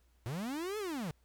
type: linear two-way sweep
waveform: 45% pulse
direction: up then down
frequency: 107 to 440 to 140.5 Hz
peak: -36 dBFS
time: 0.26-1.11 s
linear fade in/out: 0 ms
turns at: 0.78 s
effects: added 60 Hz sine -66 dBFS peak until 1.24 s + pink hiss -75 dBFS RMS until 1.24 s